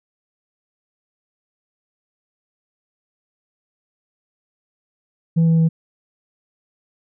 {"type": "tone with pitch steps", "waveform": "sine", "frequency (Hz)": [164.9, 163.76, 162.63], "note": ["E3", "E3", "E3"], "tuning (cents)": [1, -11, -23], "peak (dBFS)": -9, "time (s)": [5.36, 5.69], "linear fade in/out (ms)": 20, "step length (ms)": 110, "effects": ["tanh soft clip ceiling -11 dBFS"]}